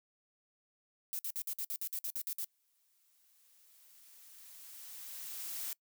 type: noise bursts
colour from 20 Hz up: violet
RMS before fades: -38 dBFS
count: 12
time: 1.13-2.444 s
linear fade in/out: 0 ms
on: 60 ms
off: 54 ms
type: noise with exponential growth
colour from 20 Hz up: blue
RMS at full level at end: -39 dBFS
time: 2.41-5.73 s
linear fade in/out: 2 ms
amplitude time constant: 720 ms
effects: noise-tail reverb RT60 0.1 s tail -23 dB re dry